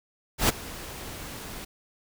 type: noise with ADSR envelope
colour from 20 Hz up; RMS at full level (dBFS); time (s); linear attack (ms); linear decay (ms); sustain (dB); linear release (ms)
pink; -19; 0.38-1.65; 110; 16; -20; 9
effects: none